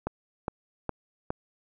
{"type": "click train", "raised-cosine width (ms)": 1, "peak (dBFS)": -15, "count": 4, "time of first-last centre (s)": [0.07, 1.305], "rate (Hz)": 2.43, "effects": []}